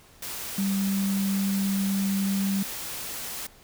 sine tone in noise, 196 Hz, G3, in tune, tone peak -23 dBFS, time 0.58-2.63 s, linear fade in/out 5 ms, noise white, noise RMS -35 dBFS, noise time 0.22-3.47 s, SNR +9 dB, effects pink hiss -54 dBFS RMS until 3.63 s

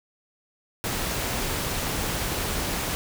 pink noise, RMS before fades -28 dBFS, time 0.84-2.95 s, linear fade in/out 0 ms, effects none

